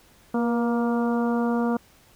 harmonic tone with a mistuned harmonic, 235.1 Hz, A#3, 15 cents sharp, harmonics 1 / 2 / 3 / 4 / 5 / 6, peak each -22 / -28 / -32 / -34 / -36 / -38 dBFS, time 0.34-1.77 s, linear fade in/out 5 ms, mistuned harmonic 2, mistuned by +28 cents, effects pink hiss -56 dBFS RMS until 2.15 s

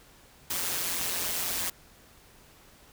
white noise with amplitude modulation, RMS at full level -28 dBFS, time 0.5-1.7 s, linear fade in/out 5 ms, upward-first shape sine, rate 176 Hz, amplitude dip 65%, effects pink hiss -56 dBFS RMS until 2.92 s

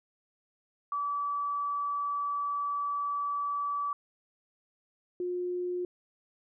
sine tone pair in turn, 1151 / 357.6 Hz, D6 / F4, -35 / +41 cents, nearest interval octave + minor sixth, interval 2024 cents, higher first, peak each -29 / -30 dBFS, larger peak first, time 0.92-3.93 / 5.2-5.85 s, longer first, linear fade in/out 2 ms, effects none

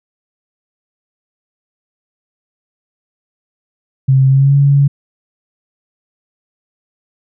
sine tone with pitch glide, 133.3 to 140.66 Hz, C3 to C#3, +33 to +26 cents, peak -6 dBFS, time 4.08-4.88 s, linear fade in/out 10 ms, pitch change +93 cents, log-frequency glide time 4.28-4.55 s, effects none

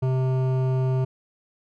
sine tone with hard clipping, 130 Hz, C3, 11 cents flat, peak -22 dBFS, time 0.02-1.05 s, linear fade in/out 10 ms, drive 13 dB, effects none

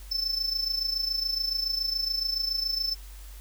triangle tone with amplitude modulation, 5280 Hz, E8, 2 cents sharp, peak -22 dBFS, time 0.11-2.95 s, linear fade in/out 10 ms, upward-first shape sine, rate 27.1 Hz, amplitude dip 70%, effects added 48 Hz sine -41 dBFS peak until 3.4 s + white hiss -52 dBFS RMS until 3.4 s

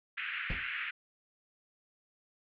white band-pass noise, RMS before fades -38 dBFS, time 0.17-0.91 s, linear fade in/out 10 ms, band 1400 to 2700 Hz, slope 48 dB/octave
brown noise with exponential decay, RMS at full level -33 dBFS, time 0.5-0.7 s, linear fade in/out 0 ms, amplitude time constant 42 ms
effects resampled to 11025 Hz

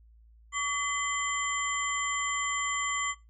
sine tone cluster, 1142 / 2029 / 3131 / 7220 Hz, D6 / B6 / G7 / A8, -49 / +46 / -3 / +44 cents, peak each -31 / -33 / -39 / -35 dBFS, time 0.52-3.15 s, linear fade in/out 50 ms, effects noise-tail reverb RT60 0.2 s tail -18 dB re dry + added 56 Hz sine -54 dBFS peak until 3.29 s

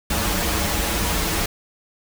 pink noise with comb filter, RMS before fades -22 dBFS, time 0.1-1.46 s, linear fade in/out 5 ms, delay 7.8 ms, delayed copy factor -1, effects none

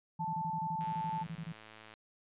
sine tone bursts, 164.8 Hz, E3, in tune, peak -38 dBFS, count 16, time 0.19-1.523 s, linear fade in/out 5 ms, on 58 ms, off 27 ms
sine tone, 880 Hz, A5, in tune, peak -34 dBFS, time 0.19-1.24 s, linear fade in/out 20 ms
click train, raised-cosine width 0.3 ms, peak -36 dBFS, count 124, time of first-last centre 0.81-1.938 s, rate 109 Hz
effects resampled to 8000 Hz

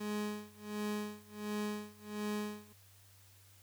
30% pulse tone with tremolo, 209.5 Hz, G#3, 15 cents sharp, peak -32 dBFS, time 0-2.73 s, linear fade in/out 10 ms, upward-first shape sine, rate 1.4 Hz, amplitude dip 95%, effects added 97 Hz sine -62 dBFS peak until 3.62 s + white hiss -64 dBFS RMS until 3.62 s

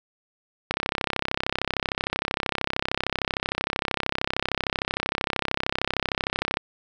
click train, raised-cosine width 0.3 ms, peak -7 dBFS, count 195, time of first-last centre 0.71-6.571 s, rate 33.1 Hz, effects none

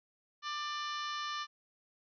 harmonic tone with a mistuned harmonic, 593 Hz, D5, 17 cents sharp, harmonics 2 / 3 / 4 / 5 / 6 / 7 / 8 / 9 / 10, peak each -38 / -44 / -50 / -46 / -47 / -48 / -55 / -50 / -54 dBFS, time 0.42-1.47 s, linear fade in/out 50 ms, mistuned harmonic 8, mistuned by -33 cents, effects none

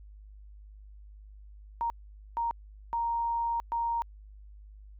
sine tone bursts at uneven times, 932.3 Hz, A#5, in tune, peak -27 dBFS, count 4, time 1.81-1.9 / 2.37-2.51 / 2.93-3.6 / 3.72-4.02 s, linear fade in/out 0 ms, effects added 51 Hz sine -47 dBFS peak until 4.99 s

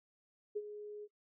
sine tone with ADSR envelope, 417.7 Hz, G#4, 10 cents sharp, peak -33 dBFS, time 0.55-1.08 s, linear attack 16 ms, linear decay 46 ms, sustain -11 dB, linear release 44 ms, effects noise-tail reverb RT60 0.1 s tail -26 dB re dry

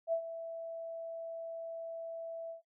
sine tone with ADSR envelope, 661 Hz, E5, 5 cents sharp, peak -27 dBFS, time 0.07-2.62 s, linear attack 56 ms, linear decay 85 ms, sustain -12 dB, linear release 120 ms, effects noise-tail reverb RT60 0.1 s tail -23 dB re dry

